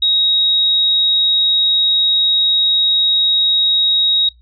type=tone; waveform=sine; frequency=3788 Hz; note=A#7; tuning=27 cents sharp; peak=-11 dBFS; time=0.02-4.29 s; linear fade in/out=5 ms; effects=noise-tail reverb RT60 0.2 s tail -23 dB re dry + added 60 Hz sine -45 dBFS peak until 4.41 s